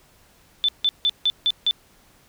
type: tone bursts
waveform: sine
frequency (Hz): 3520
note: A7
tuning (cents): 0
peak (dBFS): -16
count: 6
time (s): 0.64-1.71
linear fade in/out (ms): 0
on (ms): 45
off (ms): 160
effects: pink hiss -56 dBFS RMS until 2.28 s